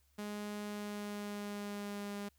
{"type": "tone with pitch glide", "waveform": "sawtooth", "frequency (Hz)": [207.7, 203.1], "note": ["G#3", "G#3"], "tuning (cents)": [0, -38], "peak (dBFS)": -36, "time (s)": [0.18, 2.29], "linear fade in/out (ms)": 10, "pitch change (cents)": -38, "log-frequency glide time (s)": [0.63, 2.12], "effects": ["added 70 Hz sine -70 dBFS peak until 2.38 s", "white hiss -75 dBFS RMS until 2.38 s"]}